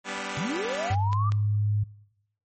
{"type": "chord", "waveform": "5% pulse", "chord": "G major", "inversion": "none", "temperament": "equal with one note detuned", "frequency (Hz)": [196, 246.9, 287.8], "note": ["G3", "B3", "D4"], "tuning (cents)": [0, 0, -35], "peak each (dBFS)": [-23, -24, -26], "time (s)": [0.04, 0.96], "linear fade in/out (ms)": 50}
{"type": "click train", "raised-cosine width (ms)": 0.2, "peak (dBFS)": -20, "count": 7, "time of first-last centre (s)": [0.18, 1.321], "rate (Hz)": 5.26}
{"type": "linear sweep", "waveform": "sine", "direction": "up", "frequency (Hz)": [122.3, 1203], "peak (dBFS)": -28, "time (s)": [0.37, 1.3], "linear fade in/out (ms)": 5}
{"type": "tone with pitch glide", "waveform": "sine", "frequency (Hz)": [98.6, 104.34], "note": ["G2", "G#2"], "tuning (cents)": [11, 9], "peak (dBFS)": -22, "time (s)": [0.9, 1.84], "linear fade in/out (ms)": 10, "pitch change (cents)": 98, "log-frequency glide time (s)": [1, 1.21]}
{"effects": ["noise-tail reverb RT60 0.9 s tail -23 dB re dry", "MP3 32 kbps"]}